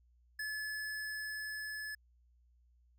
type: tone with level ramp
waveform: square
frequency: 1719 Hz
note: A6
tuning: 41 cents flat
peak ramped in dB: -38 to -41 dBFS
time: 0.39-1.95 s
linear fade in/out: 5 ms
effects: added 60 Hz sine -65 dBFS peak until 2.98 s